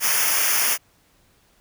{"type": "noise with comb filter", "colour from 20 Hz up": "white", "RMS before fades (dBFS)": -20, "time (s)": [0, 0.78], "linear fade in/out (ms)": 50, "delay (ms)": 0.25, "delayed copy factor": -0.9, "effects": ["pink hiss -60 dBFS RMS until 1.6 s"]}